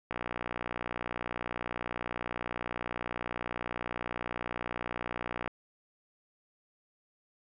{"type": "click train", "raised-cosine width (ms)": 0.5, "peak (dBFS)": -20, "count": 323, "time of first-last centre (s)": [0.11, 5.477], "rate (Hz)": 60, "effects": []}